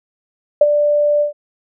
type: tone with ADSR envelope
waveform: sine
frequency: 589 Hz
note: D5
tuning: 5 cents sharp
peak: -3 dBFS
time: 0.61-1.33 s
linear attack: 5 ms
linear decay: 35 ms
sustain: -8 dB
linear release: 120 ms
effects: none